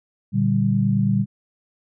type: chord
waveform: sine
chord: G minor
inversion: first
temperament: just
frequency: 117.6 / 147 / 196 Hz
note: Bb2 / D3 / G3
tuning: +16 / +2 / 0 cents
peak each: -21 / -23 / -19 dBFS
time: 0.32-1.26 s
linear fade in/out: 50 ms
effects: none